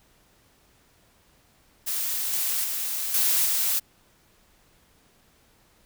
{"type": "noise with level steps", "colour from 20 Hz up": "blue", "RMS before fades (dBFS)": [-28, -26, -29, -22, -24], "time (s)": [1.86, 3.8], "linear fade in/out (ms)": 20, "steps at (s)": [2.33, 2.64, 3.14, 3.45], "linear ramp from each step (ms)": 2, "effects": ["pink hiss -61 dBFS RMS until 5.85 s"]}